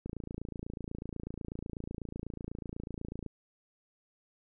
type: click train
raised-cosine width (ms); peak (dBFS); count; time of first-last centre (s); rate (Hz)
3; -26; 91; 0.06-3.263; 28.1
effects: none